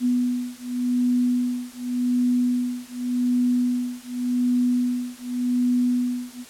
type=beating tone pair; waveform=sine; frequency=246.3 / 247.17 Hz; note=B3 / B3; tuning=-5 / +2 cents; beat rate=0.87 Hz; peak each=-23 dBFS; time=0-6.45 s; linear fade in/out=50 ms; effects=white hiss -45 dBFS RMS until 6.49 s + low-pass 11000 Hz 12 dB/octave